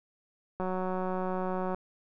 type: click train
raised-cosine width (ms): 1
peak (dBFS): -20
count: 213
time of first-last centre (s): 0.6-1.746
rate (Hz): 185
effects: none